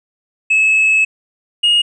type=tone pair in turn; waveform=triangle; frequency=2591 / 2863 Hz; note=E7 / F7; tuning=-30 / +42 cents; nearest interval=major second; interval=172 cents; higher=second; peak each=-7 dBFS; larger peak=neither; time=0.5-1.05 / 1.63-1.82 s; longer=first; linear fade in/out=10 ms; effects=tanh soft clip ceiling -3 dBFS + resampled to 24000 Hz